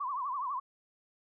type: tone with vibrato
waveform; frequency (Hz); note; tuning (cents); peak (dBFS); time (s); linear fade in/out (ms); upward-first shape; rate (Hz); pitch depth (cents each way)
sine; 1071; C6; +40; -32; 0-0.6; 10; triangle; 12; 180
effects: none